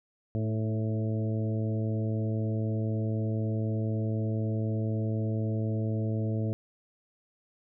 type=harmonic tone with a mistuned harmonic; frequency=110 Hz; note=A2; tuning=in tune; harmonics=1 / 2 / 3 / 4 / 5 / 6; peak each=-28 / -34 / -38 / -40 / -42 / -44 dBFS; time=0.35-6.53 s; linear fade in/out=0 ms; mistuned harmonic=3; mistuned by=-21 cents; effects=none